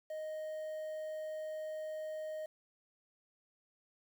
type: tone with quantisation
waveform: triangle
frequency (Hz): 622.3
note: D#5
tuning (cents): 0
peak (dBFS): -37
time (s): 0.1-2.46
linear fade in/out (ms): 5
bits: 10
effects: none